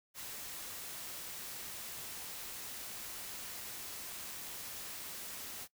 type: noise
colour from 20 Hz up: white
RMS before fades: -45 dBFS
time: 0.14-5.68 s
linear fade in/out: 50 ms
effects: noise-tail reverb RT60 0.1 s tail -20 dB re dry